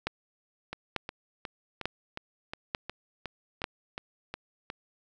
two click trains, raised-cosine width 0.3 ms, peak -13 / -20 dBFS, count 5 / 12, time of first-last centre 0.07-3.641 / 0.73-4.701 s, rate 1.12 / 2.77 Hz, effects none

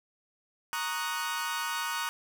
sawtooth chord, D# minor seventh, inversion second, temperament equal, 932.3 / 1108.7 / 1244.5 / 1480 Hz, A#5 / C#6 / D#6 / F#6, 0 / 0 / 0 / 0 cents, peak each -32 / -35 / -33 / -32 dBFS, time 0.73-2.09 s, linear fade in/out 0 ms, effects none

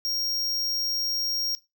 square tone, 5580 Hz, F8, 2 cents flat, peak -26 dBFS, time 0.05-1.55 s, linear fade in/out 0 ms, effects noise-tail reverb RT60 0.2 s tail -17 dB re dry

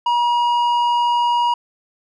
square tone with low-pass filter, 957 Hz, A#5, 45 cents sharp, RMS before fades -17 dBFS, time 0.06-1.54 s, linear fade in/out 5 ms, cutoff 2700 Hz, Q 0.71, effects none

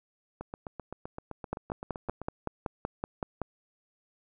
two click trains, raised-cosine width 1 ms, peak -17 / -24 dBFS, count 11 / 15, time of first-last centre 1.53-3.417 / 0.41-2.216 s, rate 5.3 / 7.75 Hz, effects none

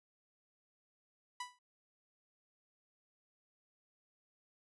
sawtooth tone with exponential decay, 987.8 Hz, B5, in tune, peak -34 dBFS, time 1.4-1.59 s, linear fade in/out 5 ms, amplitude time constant 40 ms, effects resampled to 24000 Hz

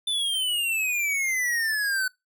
square exponential sweep, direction down, 3548 to 1498 Hz, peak -24 dBFS, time 0.07-2.08 s, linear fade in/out 5 ms, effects noise-tail reverb RT60 0.2 s tail -24 dB re dry

